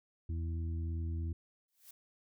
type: harmonic tone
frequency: 82.7 Hz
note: E2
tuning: 6 cents sharp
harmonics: 1 / 2 / 3 / 4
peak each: -34 / -49 / -50 / -50 dBFS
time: 0.29-1.33 s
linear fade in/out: 5 ms
type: noise with exponential growth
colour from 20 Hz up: blue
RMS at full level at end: -50 dBFS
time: 1.68-1.91 s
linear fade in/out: 5 ms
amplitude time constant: 50 ms
effects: none